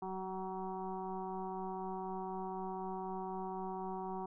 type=tone with frequency modulation; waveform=sine; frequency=565 Hz; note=C#5; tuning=33 cents sharp; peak=-38 dBFS; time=0.02-4.26 s; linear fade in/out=5 ms; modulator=189 Hz; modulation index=2.4; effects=none